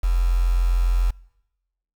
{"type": "tone with quantisation", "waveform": "sine", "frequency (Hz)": 43.65, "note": "F1", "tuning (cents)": 0, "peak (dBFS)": -16, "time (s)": [0.03, 1.11], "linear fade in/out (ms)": 10, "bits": 6, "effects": ["noise-tail reverb RT60 0.9 s tail -24 dB re dry"]}